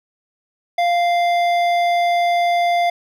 sine tone with hard clipping, 696 Hz, F5, 6 cents flat, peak -16 dBFS, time 0.78-2.9 s, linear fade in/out 5 ms, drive 11 dB, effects none

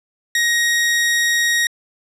sawtooth tone, 1882 Hz, A#6, 16 cents sharp, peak -11 dBFS, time 0.35-1.67 s, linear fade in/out 2 ms, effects low-pass 11000 Hz 12 dB/octave

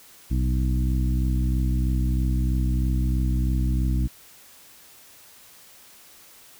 harmonic tone with a mistuned harmonic, 63.1 Hz, B1, 38 cents sharp, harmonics 1 / 2 / 3 / 4 / 5, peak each -21 / -27 / -31 / -33 / -35 dBFS, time 0.3-4.08 s, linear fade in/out 20 ms, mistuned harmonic 1, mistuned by -87 cents, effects white hiss -50 dBFS RMS until 6.59 s

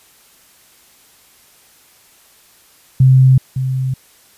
sine tone with echo, 130.81 Hz, C3, in tune, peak -5 dBFS, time 3-3.38 s, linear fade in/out 5 ms, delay 560 ms, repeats 1, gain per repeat -10 dB, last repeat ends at 3.94 s, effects white hiss -49 dBFS RMS until 4.37 s + resampled to 32000 Hz

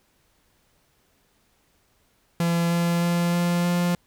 45% pulse tone with pitch steps, 169.9 / 171.18 / 172.47 / 173.77 / 175.08 Hz, F3 / F3 / F3 / F3 / F3, -47 / -34 / -21 / -8 / +5 cents, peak -20 dBFS, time 2.4-3.95 s, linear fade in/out 2 ms, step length 310 ms, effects pink hiss -65 dBFS RMS until 4.06 s

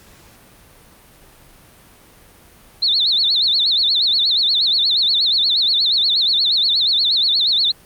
sine tone with vibrato, 3939 Hz, B7, 5 cents flat, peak -13 dBFS, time 2.82-7.72 s, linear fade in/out 10 ms, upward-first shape sine, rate 8.4 Hz, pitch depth 200 cents each way, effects pink hiss -47 dBFS RMS until 7.85 s + Opus 48 kbps

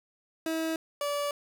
30% pulse tone pair in turn, 322.6 / 577.5 Hz, E4 / D5, -37 / -29 cents, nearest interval minor seventh, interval 1008 cents, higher second, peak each -26 dBFS, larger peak neither, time 0.46-0.76 / 1.01-1.31 s, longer neither, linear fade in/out 2 ms, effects none

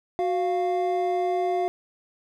triangle tone pair together, 367.8 / 698.5 Hz, F#4 / F5, -10 / 0 cents, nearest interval major seventh, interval 1110 cents, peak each -23 dBFS, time 0.19-1.68 s, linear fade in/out 0 ms, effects none

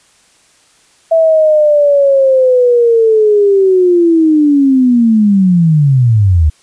sine linear sweep, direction down, 659.3 to 72.5 Hz, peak -5 dBFS, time 1.11-6.5 s, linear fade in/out 10 ms, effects white hiss -49 dBFS RMS until 6.62 s + resampled to 22050 Hz

